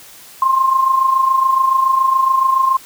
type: tone with amplitude modulation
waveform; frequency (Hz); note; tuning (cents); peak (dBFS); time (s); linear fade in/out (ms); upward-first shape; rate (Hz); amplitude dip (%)
sine; 1058; C6; +19; -8; 0.42-2.77; 2; sine; 27.1; 60
effects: white hiss -40 dBFS RMS until 2.85 s